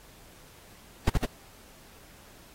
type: noise bursts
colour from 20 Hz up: brown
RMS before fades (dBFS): -21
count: 3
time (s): 1.07-1.253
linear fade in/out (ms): 5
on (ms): 27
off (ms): 51
effects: pink hiss -54 dBFS RMS until 2.54 s + AAC 48 kbps